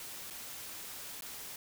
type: noise with dropouts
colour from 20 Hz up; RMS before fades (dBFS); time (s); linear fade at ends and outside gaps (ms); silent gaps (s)
white; -45; 0-1.56; 2; 0.302-0.306 / 1.21-1.221
effects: none